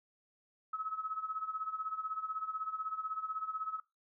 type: tone with tremolo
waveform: sine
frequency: 1287 Hz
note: E6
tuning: 42 cents flat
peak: -33 dBFS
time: 0.73-3.8 s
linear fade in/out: 5 ms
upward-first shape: sine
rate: 16 Hz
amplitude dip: 80%
effects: noise-tail reverb RT60 0.2 s tail -18 dB re dry